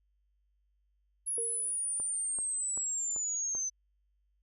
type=linear sweep; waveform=sine; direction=down; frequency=10560 to 6090 Hz; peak=-31 dBFS; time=1.26-3.7 s; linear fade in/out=20 ms
type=tone with exponential decay; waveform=sine; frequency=459.3 Hz; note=A#4; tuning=26 cents flat; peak=-34 dBFS; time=1.38-1.82 s; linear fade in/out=1 ms; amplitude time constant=94 ms
type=click train; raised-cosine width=1 ms; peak=-33 dBFS; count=5; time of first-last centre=2-3.55 s; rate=2.58 Hz
effects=added 50 Hz sine -70 dBFS peak until 4.42 s